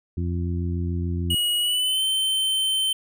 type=harmonic tone; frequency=86.9 Hz; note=F2; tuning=8 cents flat; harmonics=1 / 2 / 3 / 4; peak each=-24 / -30 / -34 / -36 dBFS; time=0.17-1.35 s; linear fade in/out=5 ms
type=tone with pitch glide; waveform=square; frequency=2903 to 3093 Hz; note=F#7 to G7; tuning=-34 to -24 cents; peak=-21 dBFS; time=1.3-2.93 s; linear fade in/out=5 ms; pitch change=+110 cents; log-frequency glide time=1.59-2.03 s
effects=none